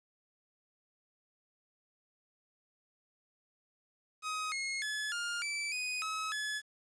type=tone with pitch steps; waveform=sawtooth; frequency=1261 / 2160 / 1712 / 1411 / 2321 / 2492 / 1283 / 1709 Hz; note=D#6 / C#7 / A6 / F6 / D7 / D#7 / E6 / G#6; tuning=+23 / -45 / -48 / +17 / -21 / +2 / -47 / +49 cents; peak=-31 dBFS; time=4.22-6.62 s; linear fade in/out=50 ms; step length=300 ms; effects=resampled to 22050 Hz + 10-bit